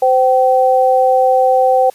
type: tone pair together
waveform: sine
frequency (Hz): 516 / 770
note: C5 / G5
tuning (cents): -24 / -31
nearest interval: perfect fifth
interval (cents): 693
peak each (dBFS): -11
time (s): 0.02-1.9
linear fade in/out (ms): 5
effects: white hiss -46 dBFS RMS until 1.94 s + resampled to 32000 Hz